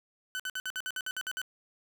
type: tone bursts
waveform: 30% pulse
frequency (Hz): 1508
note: F#6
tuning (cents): +32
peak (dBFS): -30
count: 11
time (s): 0.35-1.416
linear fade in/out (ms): 0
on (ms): 46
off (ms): 56
effects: none